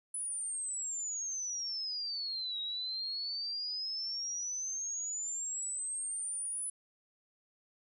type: exponential two-way sweep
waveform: sine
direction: down then up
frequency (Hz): 10050 to 3803 to 10050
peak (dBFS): -35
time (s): 0.14-6.7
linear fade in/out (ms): 5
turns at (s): 2.6
effects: none